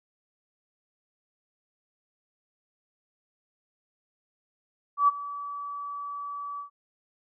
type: tone with ADSR envelope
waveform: sine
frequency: 1148 Hz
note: D6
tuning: 40 cents flat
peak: -15 dBFS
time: 4.97-6.7 s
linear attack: 110 ms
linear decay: 23 ms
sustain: -18 dB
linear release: 110 ms
effects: none